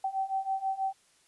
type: beating tone pair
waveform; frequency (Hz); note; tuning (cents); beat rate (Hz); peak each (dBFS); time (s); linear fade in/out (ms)
sine; 768 / 774.2; G5 / G5; -36 / -22; 6.2; -33 / -31; 0.04-0.93; 5
effects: white hiss -65 dBFS RMS until 1.27 s + resampled to 24000 Hz